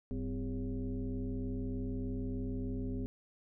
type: tone with frequency modulation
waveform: sine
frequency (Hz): 106.7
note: G#2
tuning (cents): +47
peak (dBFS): -34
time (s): 0.11-3.06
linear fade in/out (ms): 0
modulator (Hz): 150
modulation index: 1.6
effects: none